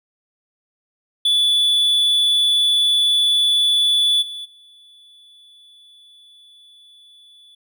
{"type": "tone with level steps", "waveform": "triangle", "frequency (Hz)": 3454, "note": "A7", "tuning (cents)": -33, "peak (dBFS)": [-12, -27, -44], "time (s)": [1.25, 7.55], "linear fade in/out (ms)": 5, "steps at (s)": [4.21, 4.44], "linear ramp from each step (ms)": 20, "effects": []}